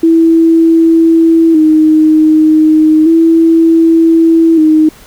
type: tone with vibrato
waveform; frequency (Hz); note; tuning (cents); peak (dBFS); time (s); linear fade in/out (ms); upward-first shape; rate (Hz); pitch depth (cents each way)
sine; 319.8; D#4; +48; -3; 0.03-4.89; 5; square; 0.33; 45
effects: pink hiss -38 dBFS RMS until 5.06 s